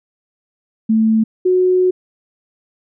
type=tone pair in turn; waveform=sine; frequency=221 / 367 Hz; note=A3 / F#4; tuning=+8 / -14 cents; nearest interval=major sixth; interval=878 cents; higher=second; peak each=-10 dBFS; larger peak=neither; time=0.89-1.24 / 1.45-1.91 s; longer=second; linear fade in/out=10 ms; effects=none